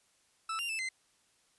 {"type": "tone with pitch steps", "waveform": "40% pulse", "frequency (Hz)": [1317, 2785, 2635, 2066], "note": ["E6", "F7", "E7", "C7"], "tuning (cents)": [-2, -5, -1, -22], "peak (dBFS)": -33, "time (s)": [0.49, 0.89], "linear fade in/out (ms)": 5, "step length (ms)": 100, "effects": ["white hiss -70 dBFS RMS until 1.58 s", "resampled to 24000 Hz"]}